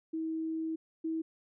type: tone pair in turn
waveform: sine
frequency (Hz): 321.3 / 322.6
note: E4 / E4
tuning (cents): -44 / -37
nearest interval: unison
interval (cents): 7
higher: second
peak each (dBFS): -32 / -31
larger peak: second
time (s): 0.13-0.76 / 1.04-1.22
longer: first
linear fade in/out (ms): 10
effects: none